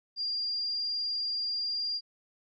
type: tone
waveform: sine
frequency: 4793 Hz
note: D8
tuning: 34 cents sharp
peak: -28 dBFS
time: 0.16-2.01 s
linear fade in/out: 50 ms
effects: tanh soft clip ceiling -25 dBFS + MP3 48 kbps